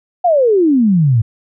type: exponential sweep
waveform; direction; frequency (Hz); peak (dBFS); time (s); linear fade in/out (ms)
sine; down; 740 to 106; -8; 0.24-1.22; 10
effects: none